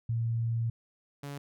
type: tone pair in turn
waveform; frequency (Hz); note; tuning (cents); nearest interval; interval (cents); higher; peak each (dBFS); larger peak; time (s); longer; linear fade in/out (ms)
sine / sawtooth; 115.3 / 142.16; A#2 / C#3; -19 / +44; major third; 363; second; -27 / -34; first; 0.09-0.7 / 1.23-1.38; first; 5
effects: none